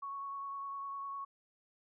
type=tone with vibrato; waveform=sine; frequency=1108.7 Hz; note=C#6; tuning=in tune; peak=-39 dBFS; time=0.02-1.25 s; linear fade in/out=10 ms; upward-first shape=sine; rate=9.9 Hz; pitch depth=12 cents each way; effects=none